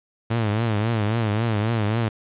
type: tone with vibrato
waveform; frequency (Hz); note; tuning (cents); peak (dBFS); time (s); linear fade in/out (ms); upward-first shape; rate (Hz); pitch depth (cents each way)
sawtooth; 110; A2; 0; -16; 0.3-2.09; 10; triangle; 3.7; 140
effects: resampled to 8000 Hz + 8-bit